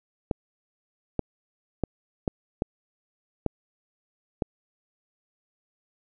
clicks, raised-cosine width 2 ms, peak -11 dBFS, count 7, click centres 0.312 / 1.193 / 1.837 / 2.278 / 2.621 / 3.463 / 4.422 s, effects none

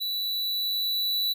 square tone with level ramp, 3951 Hz, B7, in tune, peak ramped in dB -28 to -24 dBFS, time 0-1.34 s, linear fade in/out 20 ms, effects none

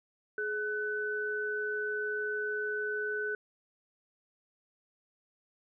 sine tone pair together, 422.1 / 1501.1 Hz, G#4 / F#6, +28 / +25 cents, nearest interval octave + minor seventh, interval 2197 cents, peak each -35 / -33 dBFS, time 0.38-3.35 s, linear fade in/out 2 ms, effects none

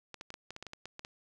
clicks, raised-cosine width 0.2 ms, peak -26 dBFS, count 12, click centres 0.143 / 0.211 / 0.304 / 0.341 / 0.506 / 0.564 / 0.626 / 0.667 / 0.734 / 0.856 / 0.994 / 1.049 s, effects none

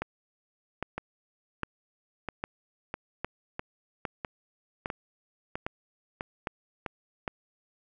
two click trains, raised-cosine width 0.5 ms, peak -18 / -16 dBFS, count 10 / 10, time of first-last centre 0.98-6.862 / 0.02-7.278 s, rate 1.53 / 1.24 Hz, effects none

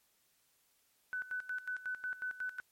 sine tone with tremolo, 1501 Hz, F#6, 24 cents sharp, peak -35 dBFS, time 1.13-2.6 s, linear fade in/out 0 ms, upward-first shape square, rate 5.5 Hz, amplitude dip 80%, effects white hiss -73 dBFS RMS until 2.71 s + MP3 64 kbps

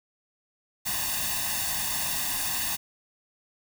white noise with comb filter, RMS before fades -29 dBFS, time 0.85-2.77 s, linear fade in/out 20 ms, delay 1.1 ms, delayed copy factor +0.95, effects none

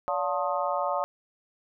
harmonic tone with a mistuned harmonic, 178.1 Hz, F3, 34 cents sharp, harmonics 3 / 4 / 5 / 6 / 7, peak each -30 / -31 / -32 / -33 / -33 dBFS, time 0.08-1.04 s, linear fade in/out 0 ms, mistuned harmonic 3, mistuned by +120 cents, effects none

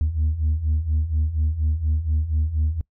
sine beating tone pair, 74.7 / 78.9 Hz, D2 / D#2, +30 / +25 cents, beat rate 4.2 Hz, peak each -23 / -19 dBFS, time 0.01-2.81 s, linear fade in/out 0 ms, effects noise-tail reverb RT60 0.1 s tail -25 dB re dry + tanh soft clip ceiling -15 dBFS

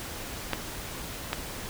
clicks, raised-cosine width 0.3 ms, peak -10 dBFS, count 2, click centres 0.533 / 1.331 s, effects pink hiss -38 dBFS RMS until 1.69 s

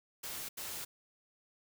white noise bursts at uneven times, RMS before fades -42 dBFS, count 2, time 0.23-0.49 / 0.57-0.85 s, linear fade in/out 10 ms, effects none

